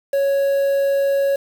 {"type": "tone with quantisation", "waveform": "triangle", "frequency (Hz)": 554.4, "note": "C#5", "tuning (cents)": 0, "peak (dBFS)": -13, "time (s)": [0.13, 1.36], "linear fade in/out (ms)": 5, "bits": 6, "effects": []}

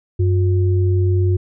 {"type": "tone pair together", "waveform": "sine", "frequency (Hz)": [95.01, 358.7], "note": ["F#2", "F4"], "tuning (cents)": [46, 46], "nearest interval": "octave + major seventh", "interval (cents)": 2300, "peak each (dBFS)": [-13, -22], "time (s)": [0.19, 1.37], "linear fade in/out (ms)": 10, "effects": []}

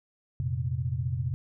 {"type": "chord", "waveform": "sine", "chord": "F suspended fourth", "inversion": "none", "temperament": "equal with one note detuned", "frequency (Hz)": [87.31, 115.87, 130.81], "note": ["F2", "Bb2", "C3"], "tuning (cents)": [0, -10, 0], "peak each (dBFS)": [-33, -32, -30], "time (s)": [0.4, 1.34], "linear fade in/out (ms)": 0, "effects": []}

